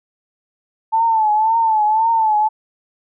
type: tone with vibrato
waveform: sine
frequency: 880 Hz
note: A5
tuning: in tune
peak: -12 dBFS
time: 0.92-2.49 s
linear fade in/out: 20 ms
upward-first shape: triangle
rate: 1.9 Hz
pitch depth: 86 cents each way
effects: none